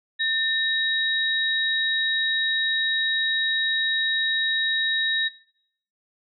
sine tone pair together, 1800 / 3814 Hz, A6 / A#7, +39 / +39 cents, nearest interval octave + minor second, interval 1300 cents, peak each -24 dBFS, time 0.19-5.29 s, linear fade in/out 20 ms, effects noise-tail reverb RT60 0.7 s tail -22 dB re dry

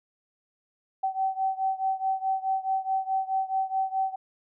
sine beating tone pair, 765 / 769.7 Hz, G5 / G5, -42 / -32 cents, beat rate 4.7 Hz, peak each -27 / -29 dBFS, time 1.03-4.16 s, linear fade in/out 10 ms, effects none

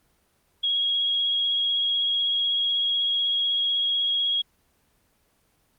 sine tone with vibrato, 3300 Hz, G#7, 12 cents flat, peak -21 dBFS, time 0.63-4.42 s, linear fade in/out 10 ms, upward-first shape sine, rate 16 Hz, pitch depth 18 cents each way, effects pink hiss -66 dBFS RMS until 5.78 s + Opus 24 kbps

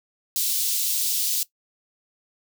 white high-pass noise, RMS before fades -24 dBFS, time 0.36-1.43 s, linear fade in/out 0 ms, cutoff 3400 Hz, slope 24 dB/octave, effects noise-tail reverb RT60 0.1 s tail -18 dB re dry

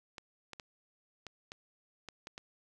clicks, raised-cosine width 0.2 ms, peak -27 dBFS, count 8, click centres 0.182 / 0.533 / 0.598 / 1.267 / 1.519 / 2.087 / 2.271 / 2.379 s, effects none

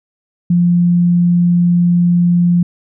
sine tone, 174.5 Hz, F3, 1 cent flat, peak -8 dBFS, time 0.5-2.63 s, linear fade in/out 5 ms, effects none

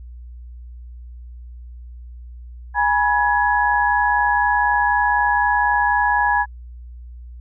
sine tone cluster, 827 / 971 / 1680 Hz, G#5 / B5 / G#6, -8 / -30 / +19 cents, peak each -19 dBFS, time 2.74-6.46 s, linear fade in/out 50 ms, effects added 60 Hz sine -34 dBFS peak until 7.4 s

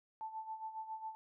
sine tone with tremolo, 880 Hz, A5, in tune, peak -39 dBFS, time 0.21-1.15 s, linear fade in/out 0 ms, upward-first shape sine, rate 7.3 Hz, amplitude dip 70%, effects none

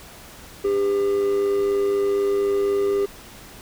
triangle tone with amplitude modulation, 400 Hz, G4, 35 cents sharp, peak -14 dBFS, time 0.64-3.06 s, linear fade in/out 10 ms, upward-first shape sine, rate 104 Hz, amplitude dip 45%, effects pink hiss -43 dBFS RMS until 3.61 s

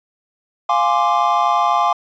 triangle chord, D half-diminished seventh, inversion first, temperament equal, 698.5 / 830.6 / 1046.5 / 1174.7 Hz, F5 / Ab5 / C6 / D6, 0 / 0 / 0 / 0 cents, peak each -17 dBFS, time 0.69-1.93 s, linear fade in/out 5 ms, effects resampled to 16000 Hz

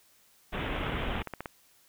pink low-pass noise, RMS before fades -33 dBFS, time 0.52-1.23 s, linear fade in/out 20 ms, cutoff 3500 Hz, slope 96 dB/octave
clicks, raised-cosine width 0.5 ms, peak -21 dBFS, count 11, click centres 0.664 / 0.763 / 0.836 / 0.867 / 1.033 / 1.155 / 1.218 / 1.273 / 1.337 / 1.406 / 1.458 s
effects white hiss -63 dBFS RMS until 1.88 s

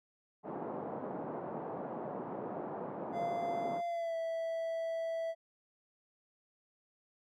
white band-pass noise, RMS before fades -41 dBFS, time 0.43-3.82 s, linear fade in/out 50 ms, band 150 to 850 Hz, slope 24 dB/octave
triangle tone with pitch glide, 690 to 658.1 Hz, F5 to E5, -21 to -3 cents, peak -32 dBFS, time 3.12-5.35 s, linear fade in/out 50 ms, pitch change -82 cents, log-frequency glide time 3.86-4.16 s
effects none

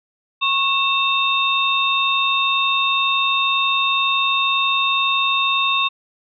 sine tone cluster, 1097 / 2668 / 3670 Hz, C#6 / E7 / A#7, -18 / +20 / -28 cents, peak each -20 dBFS, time 0.41-5.89 s, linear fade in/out 20 ms, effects none

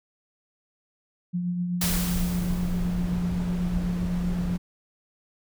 sine tone with tremolo, 176.9 Hz, F3, 23 cents sharp, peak -23 dBFS, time 1.33-4.58 s, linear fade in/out 20 ms, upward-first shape triangle, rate 7.9 Hz, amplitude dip 40%
brown noise, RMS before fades -31 dBFS, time 1.81-4.58 s, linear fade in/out 20 ms
white noise with exponential decay, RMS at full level -26 dBFS, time 1.81-3.24 s, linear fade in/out 5 ms, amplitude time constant 310 ms
effects none

